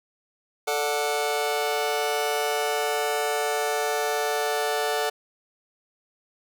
sawtooth chord, D major, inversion second, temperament just, 440.5 / 587.3 / 734.2 Hz, A4 / D5 / F#5, +2 / 0 / -14 cents, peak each -23 / -26 / -24 dBFS, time 0.67-5.1 s, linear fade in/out 10 ms, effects none

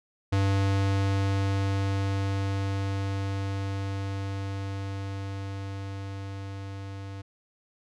square tone with level ramp, 98 Hz, G2, in tune, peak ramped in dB -22 to -37 dBFS, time 0.32-7.22 s, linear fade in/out 10 ms, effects low-pass 6000 Hz 12 dB/octave

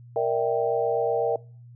sine chord, E half-diminished seventh, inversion second, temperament equal with one note detuned, 466.2 / 591.4 / 659.3 / 784 Hz, Bb4 / D5 / E5 / G5, 0 / +12 / 0 / 0 cents, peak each -24 / -29 / -27 / -29 dBFS, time 0.16-1.36 s, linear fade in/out 2 ms, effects noise-tail reverb RT60 0.4 s tail -23 dB re dry + added 120 Hz sine -44 dBFS peak until 1.75 s

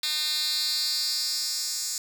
10% pulse tone with high-pass filter sweep, 303.9 Hz, D#4, 41 cents flat, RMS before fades -28 dBFS, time 0.03-1.98 s, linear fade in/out 2 ms, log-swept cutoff 3500 to 6200 Hz, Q 3.6, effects none

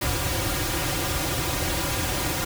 pink noise with comb filter, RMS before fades -26 dBFS, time 0.01-2.45 s, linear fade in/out 10 ms, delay 4.6 ms, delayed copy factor -0.95, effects none

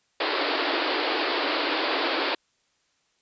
pink band-pass noise, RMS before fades -26 dBFS, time 0.2-2.35 s, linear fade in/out 5 ms, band 280 to 4800 Hz, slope 96 dB/octave, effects white hiss -69 dBFS RMS until 3.21 s + resampled to 16000 Hz

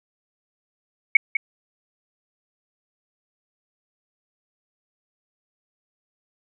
sine tone with echo, 2219 Hz, C#7, 1 cent sharp, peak -7 dBFS, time 1.15-1.17 s, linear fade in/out 5 ms, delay 200 ms, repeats 1, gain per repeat -10 dB, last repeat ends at 1.37 s, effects none

